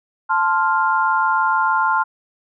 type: chord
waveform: sine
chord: F major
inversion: first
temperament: equal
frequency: 880 / 1046.5 / 1396.9 Hz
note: A5 / C6 / F6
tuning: 0 / 0 / 0 cents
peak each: -19 dBFS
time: 0.29-2.04 s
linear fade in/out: 20 ms
effects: none